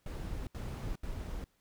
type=noise bursts; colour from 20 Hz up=brown; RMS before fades=-39 dBFS; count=3; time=0.06-1.442 s; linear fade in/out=2 ms; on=410 ms; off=76 ms; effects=pink hiss -74 dBFS RMS until 1.6 s